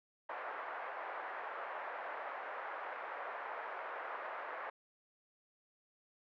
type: band-pass noise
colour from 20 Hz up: pink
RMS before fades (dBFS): -44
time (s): 0.29-4.7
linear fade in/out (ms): 5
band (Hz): 580 to 1800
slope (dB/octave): 24
effects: none